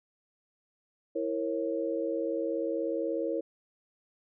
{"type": "chord", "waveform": "sine", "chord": "A# diminished", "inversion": "second", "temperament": "equal with one note detuned", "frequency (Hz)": [329.6, 466.2, 546.4], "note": ["E4", "A#4", "C#5"], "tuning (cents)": [0, 0, -25], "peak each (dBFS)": -33, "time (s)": [1.15, 3.41], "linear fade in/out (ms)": 10, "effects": []}